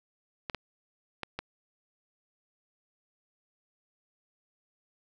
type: clicks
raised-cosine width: 0.3 ms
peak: -18 dBFS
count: 4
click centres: 0.498 / 0.547 / 1.233 / 1.39 s
effects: none